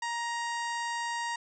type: harmonic tone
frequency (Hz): 939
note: A#5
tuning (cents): +12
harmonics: 1 / 2 / 3 / 4 / 5 / 6 / 7 / 8 / 9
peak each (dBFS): -33 / -36 / -45 / -47 / -46 / -49 / -49 / -48 / -52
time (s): 0.02-1.36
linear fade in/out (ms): 5
effects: none